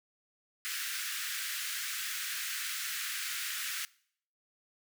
pink high-pass noise, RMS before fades -37 dBFS, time 0.65-3.85 s, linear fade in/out 0 ms, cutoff 1400 Hz, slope 48 dB/octave, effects noise-tail reverb RT60 0.6 s tail -22 dB re dry

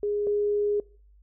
sine tone pair in turn, 413.1 / 413.1 Hz, G#4 / G#4, -9 / -9 cents, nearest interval unison, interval 0 cents, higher neither, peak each -24 / -22 dBFS, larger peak second, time 0.03-0.27 / 0.27-0.8 s, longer second, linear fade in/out 2 ms, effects noise-tail reverb RT60 0.5 s tail -24 dB re dry + added 50 Hz sine -53 dBFS peak until 1.22 s

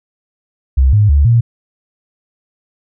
sine tone with pitch steps, 65.9 / 104.7 / 71.6 / 117.1 Hz, C2 / G#2 / D2 / A#2, +13 / +15 / -43 / +8 cents, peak -6 dBFS, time 0.77-1.41 s, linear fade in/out 10 ms, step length 160 ms, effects none

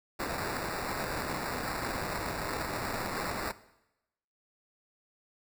white noise with sample-and-hold, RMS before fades -35 dBFS, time 0.19-3.52 s, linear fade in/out 10 ms, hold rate 3150 Hz, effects noise-tail reverb RT60 0.9 s tail -17 dB re dry

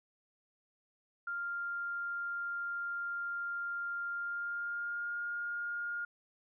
sine tone with pitch glide, 1396.9 to 1417.2 Hz, F6 to F6, 0 to +25 cents, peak -35 dBFS, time 1.27-6.05 s, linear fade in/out 5 ms, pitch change +25 cents, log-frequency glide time 4.11-5.18 s, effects none

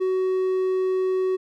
triangle tone, 374.1 Hz, F#4, 19 cents sharp, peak -18 dBFS, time 0-1.37 s, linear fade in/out 20 ms, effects none

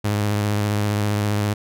sawtooth tone with vibrato, 103.83 Hz, G#2, in tune, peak -15 dBFS, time 0.04-1.54 s, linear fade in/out 10 ms, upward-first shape triangle, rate 15 Hz, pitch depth 36 cents each way, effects none

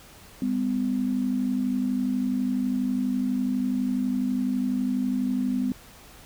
sine tone pair together, 200.5 / 252.6 Hz, G3 / B3, +39 / +39 cents, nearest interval major third, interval 400 cents, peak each -28 / -24 dBFS, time 0.42-5.72 s, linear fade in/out 2 ms, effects pink hiss -49 dBFS RMS until 6.25 s

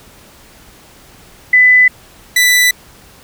sine / sawtooth tone pair in turn, 2000 / 1981.6 Hz, B6 / B6, +21 / +5 cents, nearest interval unison, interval 16 cents, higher first, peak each -4 dBFS, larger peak neither, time 1.53-1.88 / 2.36-2.71 s, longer neither, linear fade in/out 5 ms, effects pink hiss -42 dBFS RMS until 3.23 s

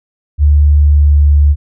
sine tone with pitch glide, 73.42 to 72.83 Hz, D2 to D2, 0 to -14 cents, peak -4 dBFS, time 0.38-1.56 s, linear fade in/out 50 ms, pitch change -14 cents, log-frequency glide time 0.78-1.3 s, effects none

